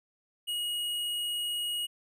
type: tone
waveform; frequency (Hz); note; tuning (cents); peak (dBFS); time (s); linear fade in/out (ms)
square; 2891; F#7; -41; -31; 0.47-1.87; 20
effects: none